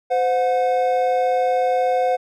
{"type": "tone pair together", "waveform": "triangle", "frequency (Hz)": [514, 726.9], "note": ["C5", "F#5"], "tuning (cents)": [-31, -31], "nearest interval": "tritone", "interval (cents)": 600, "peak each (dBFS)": -17, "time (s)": [0.1, 2.17], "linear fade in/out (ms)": 20, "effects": []}